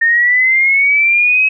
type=linear sweep; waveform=sine; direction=up; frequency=1818 to 2566 Hz; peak=-8 dBFS; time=0.01-1.49 s; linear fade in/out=10 ms; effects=none